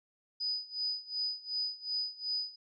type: tone with tremolo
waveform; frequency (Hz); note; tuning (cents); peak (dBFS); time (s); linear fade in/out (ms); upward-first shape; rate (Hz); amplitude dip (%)
sine; 4978; D#8; 0; -30; 0.4-2.56; 10; sine; 2.7; 90
effects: none